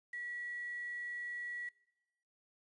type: tone with quantisation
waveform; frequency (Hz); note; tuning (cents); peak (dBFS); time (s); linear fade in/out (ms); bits
sine; 1935; B6; -36; -40; 0.13-1.69; 5; 10
effects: noise-tail reverb RT60 0.9 s tail -22 dB re dry + resampled to 22050 Hz